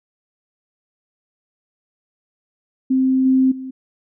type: tone with level steps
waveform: sine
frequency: 261.6 Hz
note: C4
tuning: in tune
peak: -13 / -11 / -27 dBFS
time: 2.9-3.71 s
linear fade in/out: 10 ms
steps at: 3.25 / 3.51 s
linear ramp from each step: 10 ms
effects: none